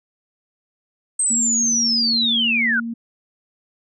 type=linear sweep; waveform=sine; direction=down; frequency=8372 to 1400 Hz; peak=-16 dBFS; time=1.19-2.8 s; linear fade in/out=5 ms
type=tone; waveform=sine; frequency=231.5 Hz; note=A#3; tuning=12 cents flat; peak=-24 dBFS; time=1.3-2.94 s; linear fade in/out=10 ms
effects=none